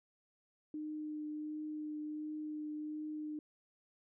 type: tone with vibrato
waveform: sine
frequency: 304.1 Hz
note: D#4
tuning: 40 cents flat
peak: -39 dBFS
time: 0.74-3.39 s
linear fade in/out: 2 ms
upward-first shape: triangle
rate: 1.4 Hz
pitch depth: 13 cents each way
effects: none